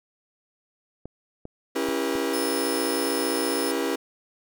clicks, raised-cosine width 2 ms, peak -24 dBFS, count 4, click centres 1.056 / 1.454 / 1.887 / 2.154 s
40% pulse chord, C# diminished seventh, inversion none, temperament just, 277.2 / 332.6 / 399.1 / 479 Hz, C#4 / E4 / G4 / Bb4, 0 / +16 / +31 / +47 cents, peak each -29 dBFS, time 1.75-3.96 s, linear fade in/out 10 ms
10% pulse tone, 5230 Hz, E8, 15 cents flat, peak -25 dBFS, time 2.33-3.72 s, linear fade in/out 10 ms
effects none

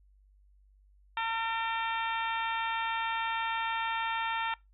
harmonic tone with a mistuned harmonic, 453.3 Hz, A#4, 48 cents flat, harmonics 2 / 3 / 4 / 5 / 6 / 7 / 8, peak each -32 / -36 / -38 / -40 / -42 / -43 / -44 dBFS, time 1.17-4.54 s, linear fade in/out 2 ms, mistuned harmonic 5, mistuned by +51 cents, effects noise-tail reverb RT60 0.2 s tail -23 dB re dry + added 49 Hz sine -59 dBFS peak until 4.73 s

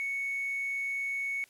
triangle tone with hard clipping, 2218 Hz, C#7, in tune, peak -31 dBFS, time 0-1.44 s, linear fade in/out 0 ms, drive 4 dB, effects white hiss -61 dBFS RMS until 1.49 s + low-pass 12000 Hz 12 dB/octave

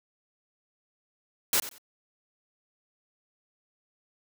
white noise with echo, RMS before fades -24 dBFS, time 1.53-1.6 s, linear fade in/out 2 ms, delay 91 ms, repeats 2, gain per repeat -14 dB, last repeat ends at 1.782 s, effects high-pass 100 Hz 12 dB/octave

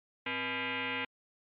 sine tone with frequency modulation, 261.6 Hz, C4, in tune, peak -32 dBFS, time 0.26-1.05 s, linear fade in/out 5 ms, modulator 372 Hz, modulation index 7.3, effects MP3 48 kbps

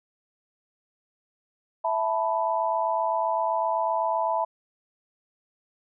sine chord, E suspended fourth, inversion none, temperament equal, 659.3 / 880 / 987.8 Hz, E5 / A5 / B5, 0 / 0 / 0 cents, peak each -27 dBFS, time 1.84-4.45 s, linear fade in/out 10 ms, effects none

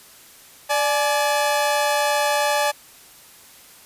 sawtooth tone pair together, 587.3 / 849.6 Hz, D5 / G#5, 0 / +39 cents, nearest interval tritone, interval 639 cents, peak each -17 dBFS, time 0.69-2.72 s, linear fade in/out 20 ms, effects white hiss -47 dBFS RMS until 3.85 s + resampled to 32000 Hz

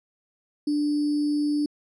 sine tone with sample-and-hold, 294.8 Hz, D4, 7 cents sharp, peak -21 dBFS, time 0.67-1.66 s, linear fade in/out 5 ms, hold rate 4900 Hz, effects low-pass 8000 Hz 12 dB/octave

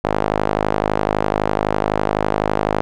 sawtooth tone with band-pass filter, 51.91 Hz, G#1, in tune, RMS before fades -19 dBFS, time 0.04-2.81 s, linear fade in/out 0 ms, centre 710 Hz, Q 1.1, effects none

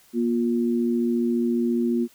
sine tone pair together, 238.3 / 352.8 Hz, A#3 / F4, +38 / +18 cents, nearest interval perfect fifth, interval 680 cents, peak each -21 / -25 dBFS, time 0.13-2.08 s, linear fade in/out 50 ms, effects white hiss -56 dBFS RMS until 2.14 s

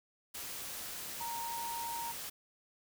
sine tone in noise, 931 Hz, A#5, 2 cents flat, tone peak -38 dBFS, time 1.2-2.12 s, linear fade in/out 10 ms, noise white, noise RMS -43 dBFS, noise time 0.34-2.3 s, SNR +2 dB, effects none

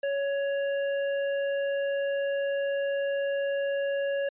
sine tone with tanh clipping, 558 Hz, C#5, 11 cents sharp, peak -28 dBFS, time 0.03-4.29 s, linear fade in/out 5 ms, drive 14 dB, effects resampled to 8000 Hz

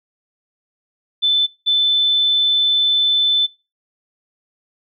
sine tone pair in turn, 3520 / 3520 Hz, A7 / A7, 0 / 0 cents, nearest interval unison, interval 0 cents, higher neither, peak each -12 dBFS, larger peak neither, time 1.22-1.47 / 1.66-3.47 s, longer second, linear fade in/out 20 ms, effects noise-tail reverb RT60 0.3 s tail -24 dB re dry

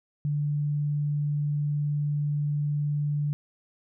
sine tone, 146.83 Hz, D3, in tune, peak -24 dBFS, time 0.25-3.33 s, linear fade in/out 0 ms, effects none

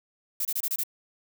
violet noise bursts, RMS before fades -28 dBFS, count 6, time 0.4-0.836 s, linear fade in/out 5 ms, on 51 ms, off 26 ms, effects none

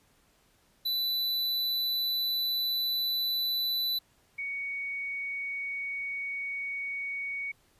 square / sine tone pair in turn, 3983 / 2235 Hz, B7 / C#7, +14 / +14 cents, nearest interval minor seventh, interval 1000 cents, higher first, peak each -28 / -32 dBFS, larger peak first, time 0.85-3.99 / 4.38-7.52 s, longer neither, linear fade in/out 10 ms, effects pink hiss -66 dBFS RMS until 7.79 s + resampled to 32000 Hz

